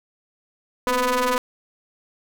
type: ring-modulated tone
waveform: sawtooth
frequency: 246.9 Hz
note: B3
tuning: in tune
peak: -12 dBFS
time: 0.87-1.38 s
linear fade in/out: 0 ms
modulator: 751 Hz
effects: none